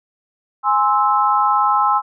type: chord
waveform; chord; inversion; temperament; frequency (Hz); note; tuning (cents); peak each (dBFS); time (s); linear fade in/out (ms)
sine; Ab augmented; none; equal with one note detuned; 830.6 / 1046.5 / 1308.6; Ab5 / C6 / E6; 0 / 0 / -13; -17; 0.63-2.02; 50
effects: none